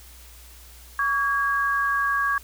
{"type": "tone pair together", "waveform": "sine", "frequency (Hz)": [1132.8, 1639], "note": ["C#6", "G#6"], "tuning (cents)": [37, -23], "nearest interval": "tritone", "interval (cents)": 640, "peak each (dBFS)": -23, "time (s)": [0.99, 2.38], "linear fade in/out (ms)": 2, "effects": ["added 60 Hz sine -46 dBFS peak until 2.43 s", "white hiss -49 dBFS RMS until 2.43 s"]}